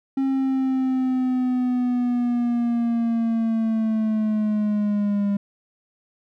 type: linear sweep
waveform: triangle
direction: down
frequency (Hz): 269.8 to 200.8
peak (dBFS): -17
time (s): 0.17-5.37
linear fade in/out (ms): 5
effects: none